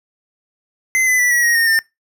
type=tone with pitch steps; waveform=square; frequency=2056 / 2011 / 1967.7 / 1925 / 1883.2 / 1842.3 / 1802.3 Hz; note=C7 / B6 / B6 / B6 / A#6 / A#6 / A6; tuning=-31 / +31 / -7 / -45 / +17 / -21 / +41 cents; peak=-13 dBFS; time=0.95-1.79 s; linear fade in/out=0 ms; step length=120 ms; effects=noise-tail reverb RT60 0.2 s tail -23 dB re dry